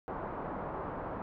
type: low-pass noise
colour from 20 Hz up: white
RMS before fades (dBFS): -39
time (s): 0.08-1.22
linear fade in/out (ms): 0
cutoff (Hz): 1100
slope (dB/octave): 24
effects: none